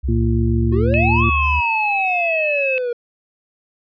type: tone with pitch glide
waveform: sine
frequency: 65.41 to 73.42 Hz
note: C2 to D2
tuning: 0 to 0 cents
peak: -18 dBFS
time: 0.03-1.61 s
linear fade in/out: 20 ms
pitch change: +200 cents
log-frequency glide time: 0.29-0.99 s
type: harmonic tone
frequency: 114.3 Hz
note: A#2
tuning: 34 cents flat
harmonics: 1 / 2 / 3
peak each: -18 / -21 / -23 dBFS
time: 0.08-1.3 s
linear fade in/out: 10 ms
type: exponential two-way sweep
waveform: triangle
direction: up then down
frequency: 351.9 to 1157 to 472.4 Hz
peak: -17 dBFS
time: 0.72-2.93 s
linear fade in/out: 5 ms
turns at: 1.25 s
type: tone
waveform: sine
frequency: 2587 Hz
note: E7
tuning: 33 cents flat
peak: -18 dBFS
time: 0.94-2.78 s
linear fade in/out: 0 ms
effects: resampled to 11025 Hz